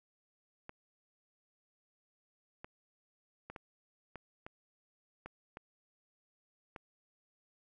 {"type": "clicks", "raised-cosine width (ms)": 0.5, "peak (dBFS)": -30, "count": 9, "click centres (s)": [0.694, 2.645, 3.5, 3.562, 4.157, 4.465, 5.26, 5.571, 6.762], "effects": []}